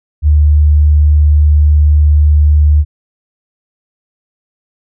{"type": "tone", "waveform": "sine", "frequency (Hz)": 74.7, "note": "D2", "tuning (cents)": 30, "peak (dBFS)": -4, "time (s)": [0.22, 2.85], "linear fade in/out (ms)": 50, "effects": []}